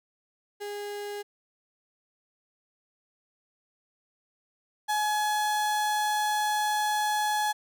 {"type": "tone pair in turn", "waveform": "35% pulse", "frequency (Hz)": [410.3, 845.1], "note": ["G#4", "G#5"], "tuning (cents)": [-21, 30], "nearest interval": "octave + minor second", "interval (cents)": 1251, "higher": "second", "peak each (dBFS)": [-32, -23], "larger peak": "second", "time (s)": [[0.6, 1.23], [4.88, 7.53]], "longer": "second", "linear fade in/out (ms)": 20, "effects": []}